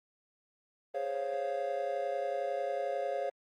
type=chord; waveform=triangle; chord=Db major seventh; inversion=second; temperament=equal; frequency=415.3 / 523.3 / 554.4 / 698.5 Hz; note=Ab4 / C5 / Db5 / F5; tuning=0 / 0 / 0 / 0 cents; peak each=-39 / -37 / -33 / -35 dBFS; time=0.94-3.3 s; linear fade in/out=10 ms; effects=Opus 24 kbps